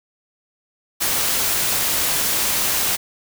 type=noise; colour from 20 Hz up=white; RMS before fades=-20 dBFS; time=1-2.97 s; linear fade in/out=20 ms; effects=none